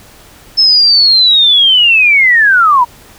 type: linear sweep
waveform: sine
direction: down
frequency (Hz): 5274 to 928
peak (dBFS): -4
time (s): 0.57-2.85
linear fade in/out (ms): 20
effects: pink hiss -39 dBFS RMS until 3.18 s